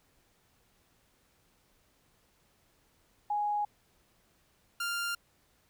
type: tone pair in turn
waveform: sine / sawtooth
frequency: 830 / 1395.9 Hz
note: G#5 / F6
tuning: -1 / -1 cents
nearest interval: major sixth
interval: 900 cents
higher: second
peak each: -28 dBFS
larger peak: neither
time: 3.3-3.65 / 4.8-5.15 s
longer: neither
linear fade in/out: 5 ms
effects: pink hiss -69 dBFS RMS until 5.69 s